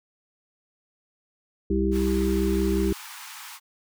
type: harmonic tone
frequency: 65.4 Hz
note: C2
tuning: in tune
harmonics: 1 / 3 / 5 / 6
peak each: -26 / -26 / -26 / -26 dBFS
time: 1.7-2.93 s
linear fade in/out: 5 ms
type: high-pass noise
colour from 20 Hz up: pink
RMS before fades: -41 dBFS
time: 1.91-3.6 s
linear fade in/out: 50 ms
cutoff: 820 Hz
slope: 96 dB/octave
effects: none